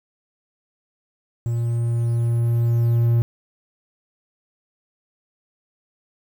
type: tone with level ramp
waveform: triangle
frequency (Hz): 117.4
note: A#2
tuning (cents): +13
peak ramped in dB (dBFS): -18 to -12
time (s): 1.46-3.22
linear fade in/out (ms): 0
effects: 8-bit